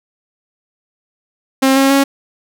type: tone with pitch steps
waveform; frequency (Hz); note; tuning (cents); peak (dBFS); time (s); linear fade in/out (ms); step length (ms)
sawtooth; 266.8 / 271.2 / 275.6; C4 / C#4 / C#4; +34 / -38 / -10; -5; 1.62-2.04; 10; 140
effects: none